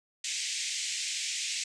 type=band-pass noise; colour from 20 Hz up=white; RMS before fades=-34 dBFS; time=0.24-1.64 s; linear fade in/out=5 ms; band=2000 to 8000 Hz; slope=48 dB/octave; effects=none